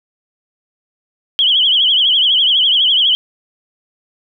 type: tone with vibrato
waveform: sine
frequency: 3139 Hz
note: G7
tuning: 2 cents sharp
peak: -9 dBFS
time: 1.39-3.15 s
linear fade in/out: 0 ms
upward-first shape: triangle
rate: 12 Hz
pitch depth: 140 cents each way
effects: none